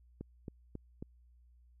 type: click train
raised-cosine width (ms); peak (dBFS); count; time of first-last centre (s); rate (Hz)
3; -29; 4; 0.21-1.025; 3.68
effects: added 60 Hz sine -60 dBFS peak until 1.8 s